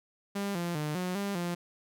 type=tone with pitch steps; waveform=sawtooth; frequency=200.2 / 172.7 / 150.9 / 181.4 / 200.2 / 174.2 Hz; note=G3 / F3 / D3 / F#3 / G3 / F3; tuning=+37 / -19 / +47 / -34 / +37 / -4 cents; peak=-27 dBFS; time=0.35-1.55 s; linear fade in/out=10 ms; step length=200 ms; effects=none